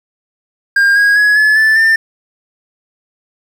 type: tone with pitch steps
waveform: triangle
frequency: 1607 / 1642.7 / 1679.1 / 1716.4 / 1754.5 / 1793.4 Hz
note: G6 / G#6 / G#6 / A6 / A6 / A6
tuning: +43 / -19 / +19 / -43 / -5 / +33 cents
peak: -5 dBFS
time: 0.76-1.96 s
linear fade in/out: 5 ms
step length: 200 ms
effects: 7-bit